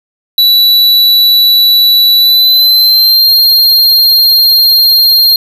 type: tone with pitch glide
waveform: square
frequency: 3946 to 4205 Hz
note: B7 to C8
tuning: -2 to +8 cents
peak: -4 dBFS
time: 0.38-5.36 s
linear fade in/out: 2 ms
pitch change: +110 cents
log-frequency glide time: 2.17-3.32 s
effects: none